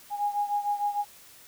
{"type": "beating tone pair", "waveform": "sine", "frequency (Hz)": [820, 826.6], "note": ["G#5", "G#5"], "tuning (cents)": [-22, -8], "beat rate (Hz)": 6.6, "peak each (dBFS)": [-27, -31], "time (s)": [0.1, 1.05], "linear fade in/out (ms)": 50, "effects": ["white hiss -52 dBFS RMS until 1.47 s"]}